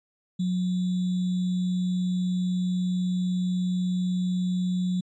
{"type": "tone with sample-and-hold", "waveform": "sine", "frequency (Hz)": 181.9, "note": "F#3", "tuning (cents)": -29, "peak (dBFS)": -23, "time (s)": [0.39, 5.01], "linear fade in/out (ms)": 10, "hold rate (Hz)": 3675, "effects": ["resampled to 16000 Hz"]}